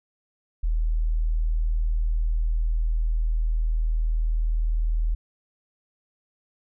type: tone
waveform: sine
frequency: 39.9 Hz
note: D#1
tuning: 44 cents sharp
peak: -20 dBFS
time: 0.63-5.15 s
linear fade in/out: 10 ms
effects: none